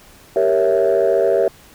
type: chord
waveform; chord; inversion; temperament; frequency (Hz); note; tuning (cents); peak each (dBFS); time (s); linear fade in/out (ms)
sine; G diminished seventh; none; equal; 392 / 466.2 / 554.4 / 659.3; G4 / Bb4 / Db5 / Fb5; 0 / 0 / 0 / 0; -17; 0.36-1.48; 2
effects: tanh soft clip ceiling -7 dBFS + pink hiss -46 dBFS RMS until 1.74 s